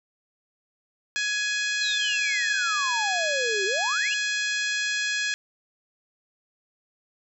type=harmonic tone; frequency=837 Hz; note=G#5; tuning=13 cents sharp; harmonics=2 / 3 / 4 / 5 / 6 / 7 / 8 / 9; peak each=-27 / -31 / -33 / -35 / -37 / -38 / -39 / -40 dBFS; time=1.16-5.34 s; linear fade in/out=0 ms
type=exponential two-way sweep; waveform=sine; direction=down then up; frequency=4233 to 374.2 to 2990 Hz; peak=-27 dBFS; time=1.81-4.14 s; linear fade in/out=5 ms; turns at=3.65 s
effects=none